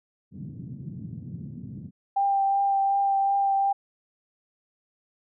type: band-pass noise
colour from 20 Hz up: pink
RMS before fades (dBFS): -38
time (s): 0.31-1.91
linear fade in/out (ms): 50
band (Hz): 120 to 210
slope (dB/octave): 24
type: tone with vibrato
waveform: sine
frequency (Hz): 790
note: G5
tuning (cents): +13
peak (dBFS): -20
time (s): 2.16-3.73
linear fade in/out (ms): 10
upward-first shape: triangle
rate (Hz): 2.7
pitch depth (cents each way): 16
effects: none